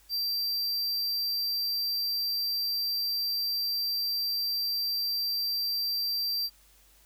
square tone, 4703 Hz, D8, 2 cents sharp, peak -28 dBFS, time 0.09-6.5 s, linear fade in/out 50 ms, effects added 50 Hz sine -62 dBFS peak until 7.05 s + white hiss -61 dBFS RMS until 7.05 s

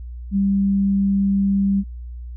sine tone, 197.2 Hz, G3, 11 cents sharp, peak -15 dBFS, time 0.31-1.84 s, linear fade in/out 50 ms, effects added 60 Hz sine -30 dBFS peak until 2.36 s

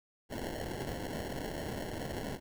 blue noise with sample-and-hold, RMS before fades -39 dBFS, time 0.29-2.4 s, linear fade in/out 50 ms, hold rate 1225 Hz, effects none

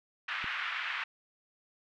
pink band-pass noise, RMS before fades -36 dBFS, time 0.28-1.04 s, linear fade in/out 5 ms, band 1300 to 2800 Hz, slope 24 dB/octave
click, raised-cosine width 3 ms, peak -32 dBFS, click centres 0.443 s
effects none

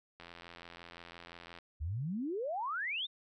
click train, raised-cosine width 0.3 ms, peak -33 dBFS, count 120, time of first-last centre 0.2-1.587 s, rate 85.8 Hz
sine exponential sweep, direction up, 69.3 to 3745 Hz, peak -34 dBFS, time 1.8-3.07 s, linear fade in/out 20 ms
effects none

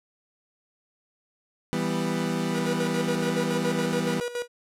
30% pulse chord, E minor, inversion none, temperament equal, 164.81 / 196 / 246.9 Hz, E3 / G3 / B3, 0 / 0 / 0 cents, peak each -27 dBFS, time 1.73-4.2 s, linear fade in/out 0 ms
45% pulse tone with tremolo, 483.5 Hz, B4, 37 cents flat, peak -27 dBFS, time 2.52-4.48 s, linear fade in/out 50 ms, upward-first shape square, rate 7.1 Hz, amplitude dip 70%
effects low-pass 11000 Hz 12 dB/octave

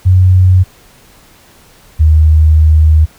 sine tone pair in turn, 92.2 / 77.94 Hz, F#2 / D#2, -6 / +4 cents, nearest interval minor third, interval 290 cents, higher first, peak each -3 dBFS, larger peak neither, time 0.05-0.64 / 1.99-3.06 s, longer second, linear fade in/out 20 ms, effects pink hiss -43 dBFS RMS until 3.18 s

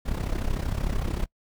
brown noise with amplitude modulation, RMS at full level -24 dBFS, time 0.05-1.26 s, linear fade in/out 20 ms, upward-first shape sine, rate 33.2 Hz, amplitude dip 75%, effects noise-tail reverb RT60 0.1 s tail -25 dB re dry

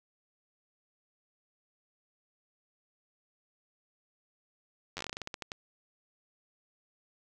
slowing click train, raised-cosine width 0.2 ms, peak -20 dBFS, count 15, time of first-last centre 4.97-5.518 s, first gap 10 ms, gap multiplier 1.19, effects none

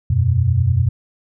sine chord, E suspended second, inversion none, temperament equal, 82.41 / 92.5 / 123.47 Hz, E2 / F#2 / B2, 0 / 0 / 0 cents, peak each -21 / -16 / -16 dBFS, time 0.1-0.89 s, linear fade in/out 5 ms, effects none

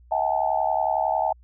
sine tone cluster, 641 / 740 / 811 / 882 Hz, E5 / F#5 / G#5 / A5, -49 / 0 / -41 / +4 cents, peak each -26 dBFS, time 0.11-1.33 s, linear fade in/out 10 ms, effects added 60 Hz sine -49 dBFS peak until 1.43 s

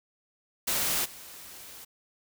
white noise with level steps, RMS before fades -28 / -46 dBFS, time 0.67-1.85 s, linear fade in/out 10 ms, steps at 1.04 s, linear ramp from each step 20 ms, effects none

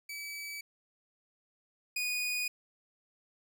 sawtooth tone pair in turn, 2294 / 2470 Hz, D7 / D#7, -41 / -13 cents, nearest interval minor second, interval 128 cents, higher second, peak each -36 / -28 dBFS, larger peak second, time 0.09-0.61 / 1.96-2.48 s, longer neither, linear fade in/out 5 ms, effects none

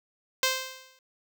5% pulse tone with exponential decay, 521 Hz, C5, 7 cents flat, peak -9 dBFS, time 0.43-0.99 s, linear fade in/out 2 ms, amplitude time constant 120 ms, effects none

